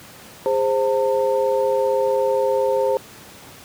sine tone cluster, 409.3 / 525 / 902 Hz, G#4 / C5 / A5, -25 / +6 / +43 cents, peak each -22 / -18 / -25 dBFS, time 0.46-2.97 s, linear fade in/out 0 ms, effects pink hiss -42 dBFS RMS until 3.64 s + high-pass 100 Hz 12 dB/octave

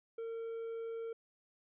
triangle tone, 456.2 Hz, A#4, 37 cents flat, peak -37 dBFS, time 0.18-1.13 s, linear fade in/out 5 ms, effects resampled to 8000 Hz

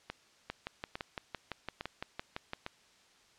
two click trains, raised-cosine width 0.3 ms, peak -22 / -21 dBFS, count 4 / 13, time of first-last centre 0.1-2.664 / 0.5-2.534 s, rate 1.17 / 5.9 Hz, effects white hiss -64 dBFS RMS until 3.38 s + low-pass 6000 Hz 12 dB/octave

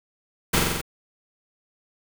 pink noise with echo, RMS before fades -20 dBFS, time 0.53-0.59 s, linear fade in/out 10 ms, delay 45 ms, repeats 5, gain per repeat -2 dB, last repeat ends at 0.815 s, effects none

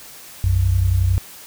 sine tone pair together, 61.35 / 92.5 Hz, B1 / F#2, -11 / 0 cents, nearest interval perfect fifth, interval 711 cents, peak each -19 / -15 dBFS, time 0.44-1.18 s, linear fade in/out 0 ms, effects white hiss -40 dBFS RMS until 1.46 s

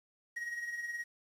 triangle tone with tremolo, 1891 Hz, A#6, 24 cents sharp, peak -33 dBFS, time 0.36-1.04 s, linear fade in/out 10 ms, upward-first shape sine, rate 19 Hz, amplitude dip 55%, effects resampled to 32000 Hz + 10-bit

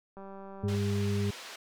click train, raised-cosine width 1 ms, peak -33 dBFS, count 114, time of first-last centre 0.17-0.749 s, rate 195 Hz
harmonic tone, 101.1 Hz, G#2, 46 cents flat, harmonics 1 / 2 / 4, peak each -29 / -32 / -35 dBFS, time 0.63-1.31 s, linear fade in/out 10 ms
white band-pass noise, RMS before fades -45 dBFS, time 0.68-1.56 s, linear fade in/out 5 ms, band 390 to 4400 Hz, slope 12 dB/octave
effects none

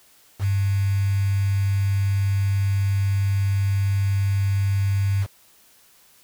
sine tone with quantisation, 98.6 Hz, G2, 11 cents sharp, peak -18 dBFS, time 0.39-5.27 s, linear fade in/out 50 ms, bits 6, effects white hiss -55 dBFS RMS until 6.23 s

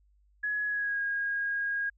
sine tone with pitch glide, 1684 to 1634.2 Hz, G#6 to G#6, +24 to -28 cents, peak -28 dBFS, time 0.43-1.9 s, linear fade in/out 10 ms, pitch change -52 cents, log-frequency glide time 0.66-1.01 s, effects added 50 Hz sine -62 dBFS peak until 1.97 s

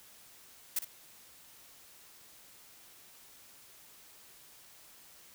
blue noise with echo, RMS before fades -31 dBFS, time 0.76-0.79 s, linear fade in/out 5 ms, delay 58 ms, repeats 1, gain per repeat -10 dB, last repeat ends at 0.848 s, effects white hiss -57 dBFS RMS until 5.34 s

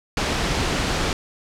pink noise, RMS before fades -22 dBFS, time 0.17-1.13 s, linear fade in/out 2 ms, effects low-pass 6000 Hz 12 dB/octave

